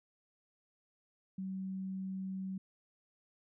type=tone; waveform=sine; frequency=190 Hz; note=F#3; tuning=46 cents sharp; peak=-37 dBFS; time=1.38-2.58 s; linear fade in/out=5 ms; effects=none